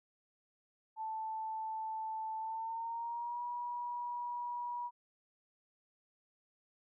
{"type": "tone with pitch glide", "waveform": "sine", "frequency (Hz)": [880, 965.2], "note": ["A5", "B5"], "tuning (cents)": [0, -40], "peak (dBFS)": -37, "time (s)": [0.96, 4.91], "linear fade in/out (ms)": 50, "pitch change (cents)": 160, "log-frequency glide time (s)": [2.38, 3.42], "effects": []}